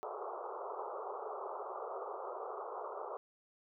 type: band-pass noise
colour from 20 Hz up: pink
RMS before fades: -43 dBFS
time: 0.03-3.17 s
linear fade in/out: 0 ms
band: 380 to 1300 Hz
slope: 96 dB/octave
effects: none